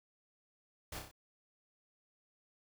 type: noise with echo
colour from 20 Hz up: pink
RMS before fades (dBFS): -44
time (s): 0.92-0.99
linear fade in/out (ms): 5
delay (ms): 31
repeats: 4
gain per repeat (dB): -4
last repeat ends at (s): 1.114
effects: none